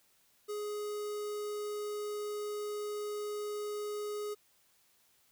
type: tone with notch filter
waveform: square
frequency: 417.2 Hz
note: G#4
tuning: 8 cents sharp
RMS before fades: -38 dBFS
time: 0.48-4.35 s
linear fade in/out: 20 ms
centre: 2400 Hz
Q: 1.1
effects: white hiss -69 dBFS RMS until 5.31 s